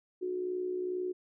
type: tone with amplitude modulation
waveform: sine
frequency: 365.1 Hz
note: F#4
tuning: 23 cents flat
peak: -29 dBFS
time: 0.21-1.13 s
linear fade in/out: 20 ms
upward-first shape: sine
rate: 62.3 Hz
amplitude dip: 55%
effects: none